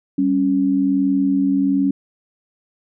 sine tone pair together, 196.01 / 277.2 Hz, G3 / C#4, 0 / 0 cents, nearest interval tritone, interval 600 cents, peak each -21 / -15 dBFS, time 0.18-1.91 s, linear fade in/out 5 ms, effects none

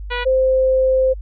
10% pulse / sine tone pair in turn, 487.8 / 521.4 Hz, B4 / C5, -21 / -6 cents, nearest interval minor second, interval 115 cents, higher second, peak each -12 dBFS, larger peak neither, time 0.1-0.25 / 0.25-1.14 s, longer second, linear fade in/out 20 ms, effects added 50 Hz sine -27 dBFS peak until 1.21 s + resampled to 11025 Hz

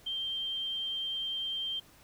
sine tone, 3155 Hz, G7, 10 cents sharp, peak -32 dBFS, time 0.06-1.8 s, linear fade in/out 10 ms, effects pink hiss -59 dBFS RMS until 2.03 s

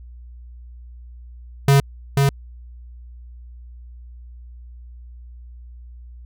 square tone with echo, 139 Hz, C#3, 5 cents sharp, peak -11 dBFS, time 1.68-1.8 s, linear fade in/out 2 ms, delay 490 ms, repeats 1, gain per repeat -3 dB, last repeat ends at 2.29 s, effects added 60 Hz sine -37 dBFS peak until 6.25 s

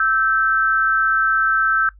sine tone pair together, 1318.5 / 1555.1 Hz, E6 / G6, 0 / -14 cents, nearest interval minor third, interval 286 cents, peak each -17 dBFS, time 0-1.89 s, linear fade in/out 2 ms, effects noise-tail reverb RT60 0.1 s tail -18 dB re dry + added 50 Hz sine -43 dBFS peak until 1.99 s

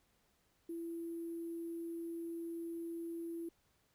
sine tone with sample-and-hold, 334.9 Hz, E4, 27 cents sharp, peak -40 dBFS, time 0.69-3.49 s, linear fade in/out 5 ms, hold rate 11025 Hz, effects pink hiss -75 dBFS RMS until 3.94 s

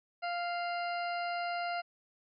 harmonic tone, 697 Hz, F5, 4 cents flat, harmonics 1 / 2 / 3 / 4 / 6 / 7, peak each -34 / -40 / -44 / -46 / -50 / -51 dBFS, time 0.22-1.82 s, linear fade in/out 20 ms, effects none

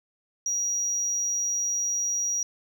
sine tone, 5750 Hz, F8, 50 cents sharp, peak -23 dBFS, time 0.46-2.43 s, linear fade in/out 2 ms, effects tanh soft clip ceiling -21 dBFS

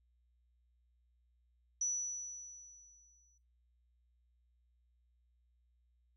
sine tone with exponential decay, 5920 Hz, F#8, in tune, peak -31 dBFS, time 1.81-3.38 s, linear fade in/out 5 ms, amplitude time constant 340 ms, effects noise-tail reverb RT60 0.3 s tail -24 dB re dry + added 60 Hz sine -70 dBFS peak until 6.16 s

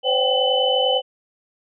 sine tone cluster, 513 / 562 / 764 / 795 / 3015 Hz, C5 / C#5 / G5 / G5 / F#7, -34 / +24 / -45 / +24 / +32 cents, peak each -20 / -25 / -25 / -28 / -20 dBFS, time 0.03-1.02 s, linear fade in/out 50 ms, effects none

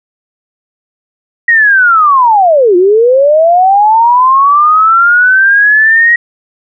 sine linear two-way sweep, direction down then up, 1903 to 345.1 to 1903 Hz, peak -3 dBFS, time 1.48-6.16 s, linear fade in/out 5 ms, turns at 2.76 s, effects none

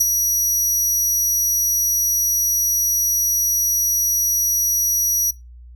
sawtooth tone with ADSR envelope, 5800 Hz, F#8, 35 cents flat, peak -8 dBFS, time 0-5.31 s, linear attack 10 ms, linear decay 23 ms, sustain -5 dB, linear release 7 ms, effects noise-tail reverb RT60 0.2 s tail -21 dB re dry + added 60 Hz sine -38 dBFS peak until 5.75 s

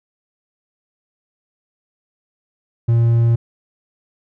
triangle tone, 116.54 Hz, A#2, in tune, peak -9 dBFS, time 2.88-3.36 s, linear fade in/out 10 ms, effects none

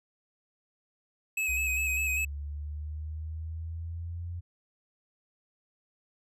square tone with vibrato, 2556 Hz, D#7, 46 cents sharp, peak -28 dBFS, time 1.37-2.25 s, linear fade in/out 5 ms, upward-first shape square, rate 5 Hz, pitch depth 25 cents each way
sine linear sweep, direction up, 65.41 to 87.31 Hz, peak -34 dBFS, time 1.48-4.41 s, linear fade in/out 20 ms
effects none

